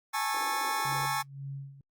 sawtooth chord, A major seventh, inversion third, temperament just, 825 / 880 / 1100 / 1320 Hz, G#5 / A5 / C#6 / E6, -12 / 0 / -14 / +2 cents, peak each -31 / -29 / -29 / -33 dBFS, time 0.13-1.23 s, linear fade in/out 20 ms
white band-pass noise, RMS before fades -48 dBFS, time 0.34-1.06 s, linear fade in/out 0 ms, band 260 to 560 Hz, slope 96 dB/octave
sine tone with tremolo, 138.2 Hz, C#3, 5 cents flat, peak -35 dBFS, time 0.85-1.81 s, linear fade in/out 2 ms, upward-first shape sine, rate 1.9 Hz, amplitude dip 80%
effects Opus 48 kbps

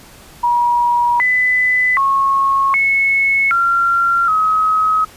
sine tone with pitch steps, 959 / 2003 / 1093 / 2195 / 1376 / 1273 Hz, A#5 / B6 / C#6 / C#7 / F6 / D#6, +49 / +24 / -25 / -18 / -26 / +39 cents, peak -11 dBFS, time 0.43-5.05 s, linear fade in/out 10 ms, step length 770 ms, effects pink hiss -41 dBFS RMS until 5.16 s + resampled to 32000 Hz

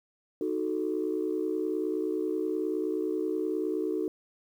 sine chord, D# diminished, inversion none, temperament equal, 311.1 / 370 / 440 Hz, D#4 / F#4 / A4, 0 / 0 / 0 cents, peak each -31 / -31 / -32 dBFS, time 0.41-4.08 s, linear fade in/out 2 ms, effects tanh soft clip ceiling -19 dBFS + 10-bit

